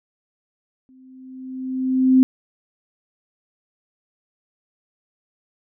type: tone with exponential growth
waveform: sine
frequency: 259.5 Hz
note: C4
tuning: 14 cents flat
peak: -8 dBFS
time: 0.89-2.23 s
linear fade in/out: 0 ms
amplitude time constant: 290 ms
effects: none